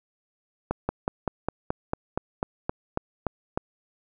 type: slowing click train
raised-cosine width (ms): 1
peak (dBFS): -11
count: 13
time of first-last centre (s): 0.71-3.575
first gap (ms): 180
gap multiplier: 1.05
effects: none